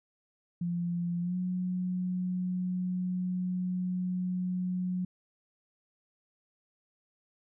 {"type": "tone with pitch glide", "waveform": "sine", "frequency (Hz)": [173.3, 182.02], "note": ["F3", "F#3"], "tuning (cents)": [-13, -28], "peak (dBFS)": -29, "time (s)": [0.61, 5.05], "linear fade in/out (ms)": 5, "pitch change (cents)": 85, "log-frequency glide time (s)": [1.21, 1.36], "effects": []}